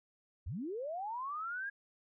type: linear sweep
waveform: sine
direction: up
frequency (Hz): 58.3 to 1655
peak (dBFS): -37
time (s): 0.46-1.7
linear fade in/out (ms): 10
effects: none